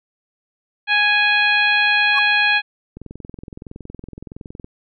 harmonic tone, 830.6 Hz, G#5, in tune, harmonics 1 / 2 / 3 / 4 / 5, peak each -23 / -17 / -17 / -23 / -27 dBFS, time 0.87-2.62 s, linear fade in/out 50 ms
triangle tone with exponential growth, 1107 Hz, C#6, 3 cents flat, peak -15 dBFS, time 2.11-2.19 s, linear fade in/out 5 ms, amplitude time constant 16 ms
click train, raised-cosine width 3 ms, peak -21 dBFS, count 37, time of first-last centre 2.97-4.644 s, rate 21.5 Hz
effects none

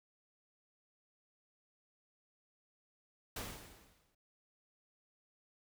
pink noise with exponential decay, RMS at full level -40 dBFS, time 3.36-4.15 s, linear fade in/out 5 ms, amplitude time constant 170 ms, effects none

